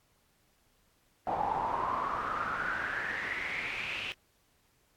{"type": "noise with band-pass filter sweep", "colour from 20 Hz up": "brown", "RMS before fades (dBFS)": -34, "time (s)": [1.27, 4.12], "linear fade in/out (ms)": 0, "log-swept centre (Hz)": [780, 2800], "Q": 7.4, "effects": ["pink hiss -70 dBFS RMS until 4.96 s", "AAC 64 kbps"]}